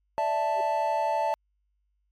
triangle chord, D suspended second, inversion none, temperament equal, 587.3 / 659.3 / 880 Hz, D5 / E5 / A5, 0 / 0 / 0 cents, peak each -29 / -27 / -24 dBFS, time 0.18-1.34 s, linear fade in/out 0 ms
sine tone with exponential growth, 392 Hz, G4, in tune, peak -34 dBFS, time 0.5-0.61 s, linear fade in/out 5 ms, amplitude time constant 23 ms
effects added 50 Hz sine -70 dBFS peak until 2.11 s + MP3 96 kbps

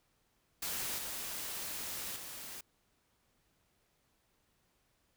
white noise with level steps, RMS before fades -38 / -41 / -46 dBFS, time 0.62-2.61 s, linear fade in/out 5 ms, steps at 0.98 / 2.16 s, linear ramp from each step 2 ms, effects pink hiss -75 dBFS RMS until 5.16 s

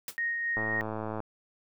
white noise with exponential decay, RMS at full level -32 dBFS, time 0.08-0.17 s, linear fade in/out 2 ms, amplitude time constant 18 ms
sine tone with tremolo, 1864.7 Hz, A#6, in tune, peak -27 dBFS, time 0.18-0.81 s, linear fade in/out 0 ms, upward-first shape sine, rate 3.7 Hz, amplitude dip 30%
click train, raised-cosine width 1 ms, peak -21 dBFS, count 70, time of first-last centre 0.57-1.203 s, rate 109 Hz
effects none

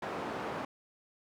white band-pass noise, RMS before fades -38 dBFS, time 0.02-0.65 s, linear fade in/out 5 ms, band 140 to 1000 Hz, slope 12 dB/octave, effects none

